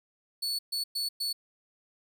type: tone bursts at uneven times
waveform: 40% pulse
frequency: 4435 Hz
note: C#8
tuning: in tune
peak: -28 dBFS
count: 4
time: 0.42-0.59 / 0.72-0.84 / 0.95-1.09 / 1.2-1.33 s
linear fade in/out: 10 ms
effects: none